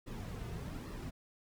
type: noise with flanger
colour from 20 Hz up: brown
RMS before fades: -43 dBFS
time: 0.06-1.11 s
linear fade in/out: 20 ms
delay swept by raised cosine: 1.3 to 3.7 ms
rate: 1.2 Hz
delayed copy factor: -0.6
effects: none